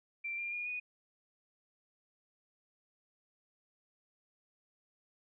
sine tone with pitch steps, 2354 / 2392 / 2431 / 2471 Hz, D7 / D7 / D#7 / D#7, +3 / +31 / -41 / -13 cents, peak -36 dBFS, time 0.24-0.8 s, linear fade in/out 10 ms, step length 140 ms, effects none

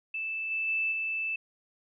sine tone with level steps, 2637 Hz, E7, in tune, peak -31 / -28 / -26 / -29 dBFS, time 0.14-1.36 s, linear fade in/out 5 ms, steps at 0.5 / 0.67 / 0.91 s, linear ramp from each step 20 ms, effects none

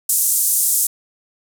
pink band-pass noise, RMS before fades -17 dBFS, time 0.09-0.87 s, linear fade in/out 5 ms, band 8000 to 14000 Hz, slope 24 dB/octave, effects none

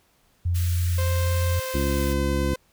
sine tone, 87.31 Hz, F2, in tune, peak -20 dBFS, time 0.45-1.6 s, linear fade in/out 10 ms
white high-pass noise, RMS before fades -37 dBFS, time 0.54-2.14 s, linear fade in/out 20 ms, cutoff 1300 Hz, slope 48 dB/octave
sawtooth tone with pitch glide, 523.3 to 510.8 Hz, C5 to C5, 0 to -42 cents, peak -25 dBFS, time 0.98-2.56 s, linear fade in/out 5 ms, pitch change -42 cents, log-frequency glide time 1.54-2.12 s
harmonic tone, 69.3 Hz, C#2, in tune, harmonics 1 / 2 / 3 / 4 / 5, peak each -24 / -30 / -30 / -30 / -29 dBFS, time 1.74-2.54 s, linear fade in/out 5 ms
effects pink hiss -63 dBFS RMS until 2.72 s

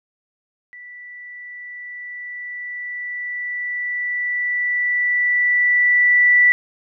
sine tone with level ramp, 1966 Hz, B6, 8 cents flat, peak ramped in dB -36 to -9 dBFS, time 0.73-6.52 s, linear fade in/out 0 ms, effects none

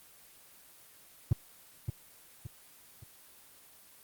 triangle tone with echo, 112 Hz, A2, 31 cents sharp, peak -18 dBFS, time 1.31-1.33 s, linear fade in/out 5 ms, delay 570 ms, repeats 3, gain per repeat -8 dB, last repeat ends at 3.04 s, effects white hiss -57 dBFS RMS until 4.03 s + Opus 24 kbps

